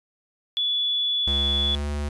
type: tone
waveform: sine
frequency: 3430 Hz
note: A7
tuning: 45 cents flat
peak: -21 dBFS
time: 0.57-1.75 s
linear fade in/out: 0 ms
type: tone with pitch glide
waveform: square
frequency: 70.2 to 73.05 Hz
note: C#2 to D2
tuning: +22 to -9 cents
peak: -26 dBFS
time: 1.27-2.09 s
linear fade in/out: 5 ms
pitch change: +69 cents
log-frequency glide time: 1.53-1.89 s
effects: resampled to 24000 Hz